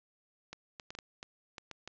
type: clicks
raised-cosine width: 0.2 ms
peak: -26 dBFS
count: 9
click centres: 0.53 / 0.798 / 0.905 / 0.951 / 0.988 / 1.229 / 1.582 / 1.713 / 1.876 s
effects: resampled to 16000 Hz + 11-bit